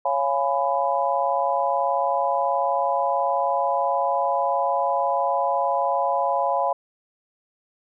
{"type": "chord", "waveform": "sine", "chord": "C# dominant seventh", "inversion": "none", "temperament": "just", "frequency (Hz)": [554.4, 693, 831.5, 997.9], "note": ["C#5", "E#5", "G#5", "B5"], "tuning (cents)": [0, -14, 2, 18], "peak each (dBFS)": -25, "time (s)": [0.05, 6.73], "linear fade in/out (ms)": 5, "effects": []}